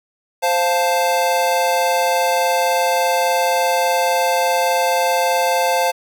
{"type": "chord", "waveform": "square", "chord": "F major", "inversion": "second", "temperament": "equal", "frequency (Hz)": [523.3, 698.5, 880], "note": ["C5", "F5", "A5"], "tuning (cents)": [0, 0, 0], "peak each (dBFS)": -20, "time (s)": [0.42, 5.92], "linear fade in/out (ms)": 20, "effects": []}